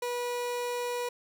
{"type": "tone", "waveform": "30% pulse", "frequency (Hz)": 486.6, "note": "B4", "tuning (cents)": -26, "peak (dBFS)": -28, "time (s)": [0.02, 1.09], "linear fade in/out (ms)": 5, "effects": []}